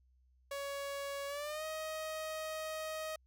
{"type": "tone with pitch glide", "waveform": "sawtooth", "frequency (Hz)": [560, 628.6], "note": ["C#5", "D#5"], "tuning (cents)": [18, 18], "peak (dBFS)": -35, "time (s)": [0.51, 3.16], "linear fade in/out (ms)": 5, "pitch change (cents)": 200, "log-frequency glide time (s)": [1.27, 1.64], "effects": ["added 63 Hz sine -66 dBFS peak until 3.26 s"]}